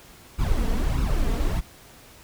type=noise with flanger; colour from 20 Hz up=brown; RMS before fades=-22 dBFS; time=0.38-1.61 s; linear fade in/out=20 ms; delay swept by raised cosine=0.75 to 4.45 ms; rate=1.6 Hz; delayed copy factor=+0.75; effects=pink hiss -49 dBFS RMS until 2.23 s